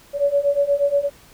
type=beating tone pair; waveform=sine; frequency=563 / 571.4 Hz; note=C#5 / D5; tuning=+27 / -48 cents; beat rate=8.4 Hz; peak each=-20 / -18 dBFS; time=0.13-1.1 s; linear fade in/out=50 ms; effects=pink hiss -49 dBFS RMS until 1.33 s